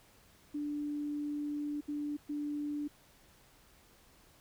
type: tone bursts at uneven times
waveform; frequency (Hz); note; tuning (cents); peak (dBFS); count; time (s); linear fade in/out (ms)
sine; 293.7; D4; 0; -34; 3; 0.54-1.81 / 1.88-2.17 / 2.29-2.88; 10
effects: pink hiss -63 dBFS RMS until 4.4 s